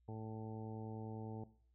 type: harmonic tone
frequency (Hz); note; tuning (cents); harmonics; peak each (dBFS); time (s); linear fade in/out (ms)
110; A2; 0; 1 / 2 / 3 / 4 / 5 / 6 / 7 / 8; -46 / -51 / -54 / -52 / -60 / -62 / -56 / -59; 0.08-1.44; 5
effects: noise-tail reverb RT60 0.5 s tail -17 dB re dry + added 60 Hz sine -70 dBFS peak until 1.74 s